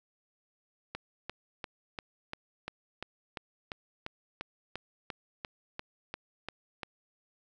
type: click train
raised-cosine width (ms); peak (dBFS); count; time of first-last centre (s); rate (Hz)
0.3; -21; 18; 0.95-6.832; 2.89
effects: none